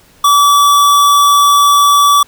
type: tone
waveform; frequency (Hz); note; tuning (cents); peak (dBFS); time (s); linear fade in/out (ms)
square; 1151; D6; -35; -6; 0.24-2.23; 5
effects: pink hiss -46 dBFS RMS until 2.27 s